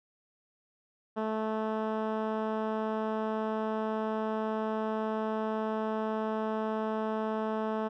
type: tone with low-pass filter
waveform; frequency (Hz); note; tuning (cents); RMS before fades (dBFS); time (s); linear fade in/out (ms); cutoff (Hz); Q
10% pulse; 218.2; A3; -14; -32; 1.16-7.89; 20; 1300; 0.53
effects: none